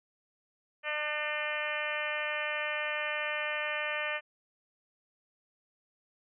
harmonic tone, 300.5 Hz, D4, 40 cents sharp, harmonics 2 / 3 / 4 / 5 / 6 / 7 / 8 / 9 / 10, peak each -38 / -45 / -41 / -42 / -36 / -41 / -38 / -43 / -43 dBFS, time 0.83-4.21 s, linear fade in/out 50 ms, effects none

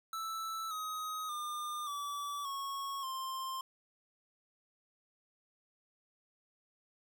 square tone with pitch steps, 1318.5 / 1260.4 / 1204.9 / 1151.8 / 1101.1 / 1052.6 Hz, E6 / D#6 / D6 / D6 / C#6 / C6, 0 / +22 / +44 / -34 / -12 / +10 cents, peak -38 dBFS, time 0.13-3.61 s, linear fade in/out 2 ms, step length 580 ms, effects none

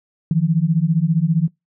sine beating tone pair, 155.56 / 170.56 Hz, D#3 / F3, 0 / -41 cents, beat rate 15 Hz, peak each -17 dBFS, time 0.31-1.48 s, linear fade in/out 2 ms, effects noise-tail reverb RT60 0.2 s tail -24 dB re dry

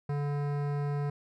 sine tone with hard clipping, 144.3 Hz, D3, 30 cents flat, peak -31 dBFS, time 0.09-1.1 s, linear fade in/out 5 ms, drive 17 dB, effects none

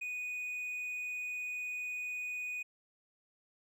triangle tone, 2479 Hz, D#7, 7 cents flat, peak -35 dBFS, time 0.01-2.63 s, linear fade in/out 10 ms, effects none

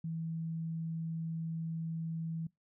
sine tone, 163.2 Hz, E3, 17 cents flat, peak -35 dBFS, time 0.04-2.47 s, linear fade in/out 5 ms, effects noise-tail reverb RT60 0.2 s tail -24 dB re dry

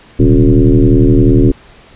sine tone with frequency modulation, 121.2 Hz, B2, 32 cents flat, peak -4 dBFS, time 0.19-1.52 s, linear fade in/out 10 ms, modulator 77 Hz, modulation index 3.4, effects pink hiss -41 dBFS RMS until 1.95 s + resampled to 8000 Hz

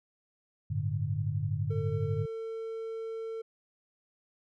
sine chord, G suspended second, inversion none, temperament equal, 98 / 110 / 146.83 Hz, G2 / A2 / D3, 0 / 0 / 0 cents, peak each -33 dBFS, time 0.7-2.26 s, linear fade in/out 10 ms
triangle tone, 450 Hz, A4, 39 cents sharp, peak -33 dBFS, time 1.7-3.42 s, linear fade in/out 10 ms
effects none

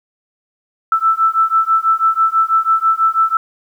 sine beating tone pair, 1320 / 1326.1 Hz, E6 / E6, +2 / +10 cents, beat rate 6.1 Hz, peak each -14 / -14 dBFS, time 0.92-3.37 s, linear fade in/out 2 ms, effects 8-bit

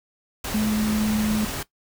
sine tone in noise, 214.3 Hz, A3, 45 cents flat, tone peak -20 dBFS, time 0.54-1.45 s, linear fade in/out 5 ms, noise pink, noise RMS -30 dBFS, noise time 0.44-1.63 s, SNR +7 dB, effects noise-tail reverb RT60 0.1 s tail -17 dB re dry

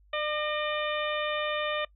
harmonic tone with a mistuned harmonic, 601 Hz, D5, 40 cents sharp, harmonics 1 / 2 / 3 / 4 / 5 / 6, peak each -31 / -34 / -36 / -37 / -38 / -39 dBFS, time 0.13-1.85 s, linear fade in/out 5 ms, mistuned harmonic 3, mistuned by +40 cents, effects noise-tail reverb RT60 0.1 s tail -22 dB re dry + added 50 Hz sine -57 dBFS peak until 1.95 s

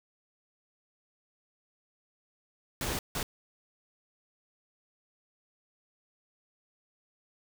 pink noise bursts at uneven times, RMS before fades -33 dBFS, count 2, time 2.81-2.99 / 3.15-3.23 s, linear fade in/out 2 ms, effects none

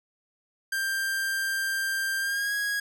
45% pulse tone with pitch glide, 1584 to 1650.3 Hz, G6 to G#6, +18 to -11 cents, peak -26 dBFS, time 0.72-2.8 s, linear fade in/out 5 ms, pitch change +71 cents, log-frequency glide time 2.19-2.53 s, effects none

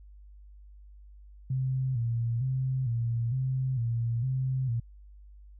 sine tone with vibrato, 123.47 Hz, B2, in tune, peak -26 dBFS, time 1.5-4.8 s, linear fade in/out 5 ms, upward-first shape square, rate 1.1 Hz, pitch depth 100 cents each way, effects added 50 Hz sine -48 dBFS peak until 5.59 s

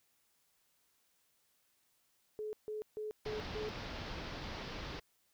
sine tone bursts, 427.6 Hz, A4, 49 cents flat, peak -38 dBFS, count 5, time 2.39-3.69 s, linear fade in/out 0 ms, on 140 ms, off 150 ms
pink low-pass noise, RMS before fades -44 dBFS, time 3.25-5 s, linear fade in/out 10 ms, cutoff 5300 Hz, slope 48 dB/octave
effects white hiss -75 dBFS RMS until 5.33 s

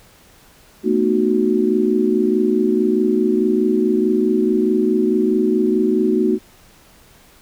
sine chord, B dominant seventh, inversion third, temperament just, 222.2 / 246.9 / 308.7 / 370.4 Hz, A3 / B3 / D#4 / F#4, +17 / 0 / -14 / +2 cents, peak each -19 / -22 / -20 / -17 dBFS, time 0.83-6.39 s, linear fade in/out 50 ms, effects pink hiss -49 dBFS RMS until 7.41 s

